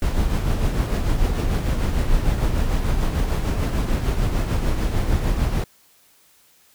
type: noise with tremolo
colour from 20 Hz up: brown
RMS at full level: -18 dBFS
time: 0.02-5.64 s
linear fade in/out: 2 ms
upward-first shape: triangle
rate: 6.7 Hz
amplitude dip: 50%
effects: white hiss -56 dBFS RMS until 6.74 s